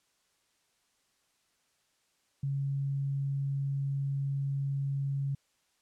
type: tone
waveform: sine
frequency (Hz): 138.59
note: C#3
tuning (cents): 0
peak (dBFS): -29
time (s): 2.43-5.35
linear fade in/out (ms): 5
effects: white hiss -73 dBFS RMS until 5.81 s + low-pass 9000 Hz 12 dB/octave